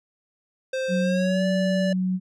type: tone with pitch glide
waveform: square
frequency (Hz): 523.3 to 580.6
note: C5 to D5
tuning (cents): 0 to -20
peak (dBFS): -25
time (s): 0.73-1.93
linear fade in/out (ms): 5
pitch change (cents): +180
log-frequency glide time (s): 1-1.45
type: tone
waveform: sine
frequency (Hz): 185.1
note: F#3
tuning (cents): +1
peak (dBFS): -21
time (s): 0.88-2.2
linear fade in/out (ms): 50
effects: low-pass 6000 Hz 12 dB/octave